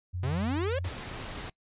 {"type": "tone with vibrato", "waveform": "sine", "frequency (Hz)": 89.1, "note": "F2", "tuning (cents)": 35, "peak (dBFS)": -31, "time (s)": [0.13, 0.9], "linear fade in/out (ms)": 20, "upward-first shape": "sine", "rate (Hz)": 2.9, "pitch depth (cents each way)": 25}
{"type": "exponential sweep", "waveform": "45% pulse", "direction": "up", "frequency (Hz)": [120.3, 572], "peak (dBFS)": -29, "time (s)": [0.23, 0.79], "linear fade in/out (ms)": 5}
{"type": "noise", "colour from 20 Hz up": "pink", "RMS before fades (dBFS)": -39, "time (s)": [0.84, 1.5], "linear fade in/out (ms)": 5}
{"effects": ["noise-tail reverb RT60 0.1 s tail -24 dB re dry", "resampled to 8000 Hz"]}